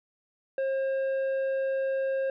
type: tone with tanh clipping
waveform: triangle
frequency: 536 Hz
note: C5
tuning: 42 cents sharp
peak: -27 dBFS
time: 0.58-2.3 s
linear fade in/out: 2 ms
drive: 11 dB
effects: none